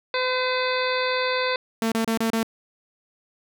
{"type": "harmonic tone", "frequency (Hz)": 509, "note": "C5", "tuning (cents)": -48, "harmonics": [1, 2, 3, 4, 5, 7, 8, 9], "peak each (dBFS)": [-25, -28, -30, -31, -32, -33, -34, -35], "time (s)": [0.14, 1.56], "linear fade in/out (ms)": 2}
{"type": "tone bursts", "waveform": "sawtooth", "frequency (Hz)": 225.4, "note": "A3", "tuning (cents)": 42, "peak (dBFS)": -17, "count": 5, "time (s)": [1.82, 2.431], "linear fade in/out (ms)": 2, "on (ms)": 99, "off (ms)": 29}
{"effects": []}